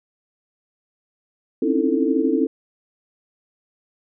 sine tone cluster, 262.6 / 275 / 311.6 / 333.8 / 444.6 Hz, C4 / C#4 / D#4 / E4 / A4, +6 / -14 / +3 / +22 / +18 cents, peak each -23 dBFS, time 1.62-2.47 s, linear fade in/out 5 ms, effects none

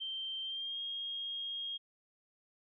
sine tone with pitch glide, 3136 to 3252 Hz, G7 to G#7, 0 to -37 cents, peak -37 dBFS, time 0-1.78 s, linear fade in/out 20 ms, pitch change +63 cents, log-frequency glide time 0.43-0.8 s, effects none

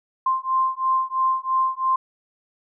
sine beating tone pair, 1046.5 / 1049.5 Hz, C6 / C6, 0 / +5 cents, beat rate 3 Hz, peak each -22 dBFS, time 0.26-1.96 s, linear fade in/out 5 ms, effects none

